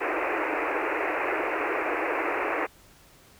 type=band-pass noise; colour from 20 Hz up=pink; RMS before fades=-28 dBFS; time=0-2.67 s; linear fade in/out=20 ms; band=300 to 2600 Hz; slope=96 dB/octave; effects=pink hiss -55 dBFS RMS until 3.39 s